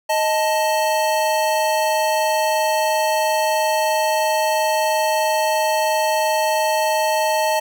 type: tone pair together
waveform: square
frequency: 625 / 879.6 Hz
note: D#5 / A5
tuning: +8 / -1 cents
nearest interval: tritone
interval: 591 cents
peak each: -20 dBFS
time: 0.09-7.6 s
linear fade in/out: 10 ms
effects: none